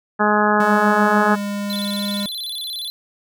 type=harmonic tone; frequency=210 Hz; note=G#3; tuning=19 cents sharp; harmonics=1 / 2 / 3 / 4 / 5 / 6 / 7 / 8; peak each=-20 / -22 / -23 / -20 / -23 / -21 / -25 / -23 dBFS; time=0.19-1.36 s; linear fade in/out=20 ms
type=tone; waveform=square; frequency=203.2 Hz; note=G#3; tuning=38 cents flat; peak=-23 dBFS; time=0.6-2.26 s; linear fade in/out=2 ms
type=tone with vibrato; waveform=square; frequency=3750 Hz; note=A#7; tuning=10 cents sharp; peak=-26 dBFS; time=1.7-2.9 s; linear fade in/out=0 ms; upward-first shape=square; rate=17 Hz; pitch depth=140 cents each way
effects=none